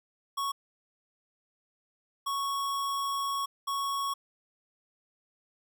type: tone bursts at uneven times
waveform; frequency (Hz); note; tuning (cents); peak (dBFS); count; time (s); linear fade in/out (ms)
square; 1108.7; C#6; 0; -30; 3; 0.37-0.52 / 2.26-3.46 / 3.67-4.14; 10
effects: none